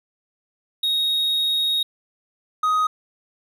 triangle tone pair in turn, 3755 / 1253.1 Hz, A#7 / D#6, +12 / +12 cents, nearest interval octave + perfect fifth, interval 1900 cents, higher first, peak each -17 / -15 dBFS, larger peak second, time 0.83-1.83 / 2.63-2.87 s, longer first, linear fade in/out 5 ms, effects none

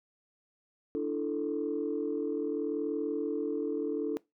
sine chord, D suspended second, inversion none, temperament equal with one note detuned, 293.7 / 334.4 / 440 Hz, D4 / E4 / A4, 0 / +25 / 0 cents, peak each -33 / -35 / -32 dBFS, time 0.95-4.17 s, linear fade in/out 0 ms, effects noise-tail reverb RT60 0.2 s tail -23 dB re dry + tanh soft clip ceiling -22 dBFS

